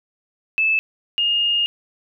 sine tone pair in turn, 2620 / 2839 Hz, E7 / F7, -11 / +28 cents, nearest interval minor second, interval 139 cents, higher second, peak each -15 / -16 dBFS, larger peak first, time 0.58-0.79 / 1.18-1.66 s, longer second, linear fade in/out 0 ms, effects none

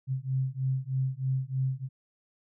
sine beating tone pair, 130.3 / 133.5 Hz, C3 / C3, -7 / +35 cents, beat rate 3.2 Hz, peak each -30 dBFS, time 0.07-1.89 s, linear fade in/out 50 ms, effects none

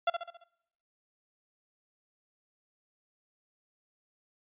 30% pulse tone with echo, 684 Hz, F5, 36 cents flat, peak -21 dBFS, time 0.07-0.1 s, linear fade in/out 5 ms, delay 68 ms, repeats 5, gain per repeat -6 dB, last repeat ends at 0.44 s, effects noise-tail reverb RT60 0.8 s tail -23 dB re dry + resampled to 8000 Hz

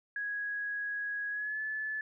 sine tone with pitch glide, 1661.2 to 1731.7 Hz, G#6 to A6, 0 to -28 cents, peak -33 dBFS, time 0.16-2.01 s, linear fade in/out 2 ms, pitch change +72 cents, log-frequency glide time 1.3-1.6 s, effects none

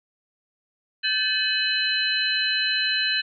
sine tone cluster, 1551 / 1737 / 2558 / 2988 / 4061 Hz, G6 / A6 / D#7 / F#7 / B7, -19 / -23 / +47 / +16 / +48 cents, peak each -29 / -28 / -29 / -27 / -25 dBFS, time 1.03-3.22 s, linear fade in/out 20 ms, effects none

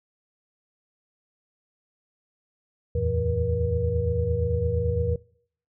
sine tone cluster, 77.3 / 86.1 / 111.8 / 163.1 / 478.6 Hz, D#2 / F2 / A2 / E3 / A#4, -11 / -24 / +28 / -18 / +46 cents, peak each -31 / -26 / -29 / -34 / -27 dBFS, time 2.95-5.16 s, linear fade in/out 5 ms, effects noise-tail reverb RT60 0.6 s tail -23 dB re dry

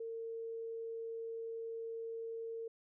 sine tone, 455.3 Hz, A#4, 41 cents flat, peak -40 dBFS, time 0-2.68 s, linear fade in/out 5 ms, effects none

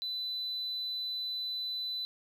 sine tone, 4000 Hz, B7, 21 cents sharp, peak -32 dBFS, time 0.02-2.05 s, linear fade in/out 0 ms, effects tanh soft clip ceiling -30 dBFS + 11-bit

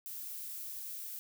violet noise, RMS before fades -43 dBFS, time 0.06-1.19 s, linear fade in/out 0 ms, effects none

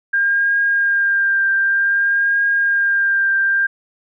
sine tone with vibrato, 1603 Hz, G6, 38 cents sharp, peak -13 dBFS, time 0.13-3.67 s, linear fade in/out 10 ms, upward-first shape triangle, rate 0.54 Hz, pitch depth 25 cents each way, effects none

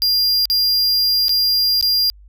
square tone with dropouts, 4800 Hz, D8, 37 cents sharp, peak -14 dBFS, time 0.02-2.1 s, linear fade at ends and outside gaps 0 ms, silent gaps 0.455-0.5 / 1.283-1.293 / 1.811-1.826 s, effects added 50 Hz sine -41 dBFS peak until 2.28 s

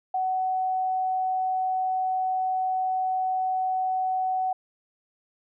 sine tone, 749 Hz, F#5, 21 cents sharp, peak -23 dBFS, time 0.14-4.53 s, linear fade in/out 5 ms, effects none

